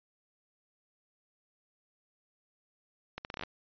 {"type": "accelerating click train", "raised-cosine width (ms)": 0.3, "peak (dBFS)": -22, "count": 9, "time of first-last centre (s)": [3.18, 3.436], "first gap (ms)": 69, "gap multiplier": 0.76, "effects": ["resampled to 11025 Hz"]}